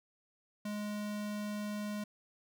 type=tone; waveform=square; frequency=208.5 Hz; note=G#3; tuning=7 cents sharp; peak=-37 dBFS; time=0.65-2.04 s; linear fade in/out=5 ms; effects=none